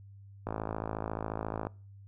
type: click train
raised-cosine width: 1 ms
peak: -20 dBFS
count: 66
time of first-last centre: 0.47-1.669 s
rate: 54.2 Hz
effects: noise-tail reverb RT60 0.4 s tail -24 dB re dry + added 99 Hz sine -49 dBFS peak until 2.07 s